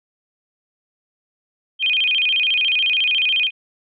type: tone with vibrato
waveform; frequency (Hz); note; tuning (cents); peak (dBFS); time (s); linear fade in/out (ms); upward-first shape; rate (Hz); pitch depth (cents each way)
sine; 2800; F7; +4; -15; 1.79-3.51; 50; square; 14; 210
effects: none